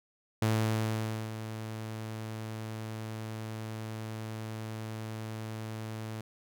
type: tone with ADSR envelope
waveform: sawtooth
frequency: 110 Hz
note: A2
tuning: in tune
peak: -21 dBFS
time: 0.42-6.21 s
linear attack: 4 ms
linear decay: 880 ms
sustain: -12 dB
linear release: 3 ms
effects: none